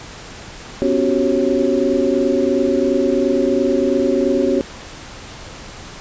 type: tone cluster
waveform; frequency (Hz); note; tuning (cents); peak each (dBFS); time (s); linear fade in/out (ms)
sine; 252.6 / 281.6 / 364 / 386.9 / 548; B3 / C#4 / F#4 / G4 / C#5; +39 / +27 / -28 / -23 / -20; -20; 0.82-4.61; 0
effects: pink hiss -35 dBFS RMS until 6 s + resampled to 16000 Hz